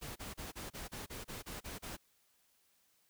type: noise bursts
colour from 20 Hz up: pink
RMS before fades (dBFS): -45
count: 11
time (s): 0.01-1.97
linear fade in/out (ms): 20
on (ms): 150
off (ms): 31
effects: white hiss -73 dBFS RMS until 3.09 s